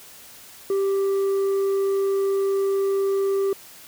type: tone with tanh clipping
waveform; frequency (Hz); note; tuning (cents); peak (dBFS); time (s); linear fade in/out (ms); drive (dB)
sine; 392; G4; 0; -20; 0.7-3.53; 2; 4
effects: white hiss -45 dBFS RMS until 3.87 s